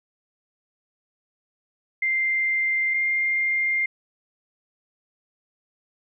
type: tone pair in turn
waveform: sine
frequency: 2093 / 2109 Hz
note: C7 / C7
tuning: 0 / +13 cents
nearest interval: unison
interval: 13 cents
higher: second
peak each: -20 dBFS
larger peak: neither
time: 2.02-2.94 / 2.94-3.86 s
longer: neither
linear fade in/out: 5 ms
effects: none